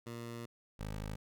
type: tone pair in turn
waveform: 15% pulse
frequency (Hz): 117.5 / 52.34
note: A#2 / G#1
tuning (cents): +14 / +14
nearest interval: octave + major second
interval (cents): 1400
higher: first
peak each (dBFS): -36 / -33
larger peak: second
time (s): 0.06-0.46 / 0.79-1.16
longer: first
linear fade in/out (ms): 10
effects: none

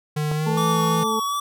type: tone with pitch glide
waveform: square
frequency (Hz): 151.1 to 164.78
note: D3 to E3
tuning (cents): +50 to 0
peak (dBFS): -22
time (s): 0.16-1.04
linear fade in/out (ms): 10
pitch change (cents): +150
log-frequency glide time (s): 0.34-0.62
type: click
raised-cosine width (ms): 1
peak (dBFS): -17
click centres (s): 0.315
type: harmonic tone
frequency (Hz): 220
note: A3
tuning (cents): 0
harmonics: 1 / 2 / 4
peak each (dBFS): -27 / -26 / -27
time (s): 0.46-1.2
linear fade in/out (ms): 10
type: tone with vibrato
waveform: square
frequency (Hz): 1142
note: D6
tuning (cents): -49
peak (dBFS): -23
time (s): 0.57-1.4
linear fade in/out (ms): 5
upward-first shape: sine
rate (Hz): 2.7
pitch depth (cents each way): 25
effects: none

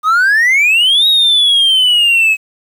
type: exponential two-way sweep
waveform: triangle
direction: up then down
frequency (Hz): 1217 to 3816 to 2552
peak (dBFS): -5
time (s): 0.03-2.37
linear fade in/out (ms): 50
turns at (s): 1.07
effects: tanh soft clip ceiling -1 dBFS + 7-bit

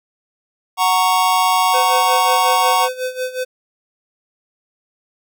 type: chord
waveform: square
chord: F# major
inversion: none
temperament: just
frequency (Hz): 740 / 925 / 1110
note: F#5 / A#5 / C#6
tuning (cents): 0 / -14 / +2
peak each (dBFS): -18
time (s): 0.77-2.89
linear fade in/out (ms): 50
type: tone with tremolo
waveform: square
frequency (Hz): 509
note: C5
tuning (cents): -48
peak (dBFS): -19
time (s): 1.73-3.45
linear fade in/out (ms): 20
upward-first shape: sine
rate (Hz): 5.5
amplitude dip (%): 80
effects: none

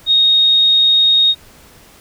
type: tone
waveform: sine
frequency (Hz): 3729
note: A#7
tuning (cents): 0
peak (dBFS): -8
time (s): 0.06-1.35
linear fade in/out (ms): 50
effects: pink hiss -44 dBFS RMS until 2 s

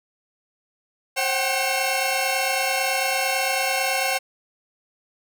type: tone cluster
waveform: sawtooth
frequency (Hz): 534 / 749 / 778 / 2169 / 2705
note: C5 / F#5 / G5 / C#7 / E7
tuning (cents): +35 / +21 / -13 / -38 / +44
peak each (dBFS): -24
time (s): 1.16-4.19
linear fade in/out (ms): 20
effects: none

